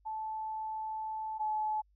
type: tone pair in turn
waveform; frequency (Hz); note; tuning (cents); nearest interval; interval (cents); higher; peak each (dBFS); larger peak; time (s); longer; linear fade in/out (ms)
sine; 873 / 859.5; A5 / A5; -14 / -41; unison; 27; first; -35 / -30; second; 0.05-1.39 / 1.39-1.82; first; 20
effects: added 50 Hz sine -65 dBFS peak until 1.95 s